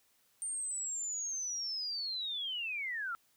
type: linear sweep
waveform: sine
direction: down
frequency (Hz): 8870 to 1307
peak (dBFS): -35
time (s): 0.42-3.15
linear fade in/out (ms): 0
effects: white hiss -71 dBFS RMS until 3.36 s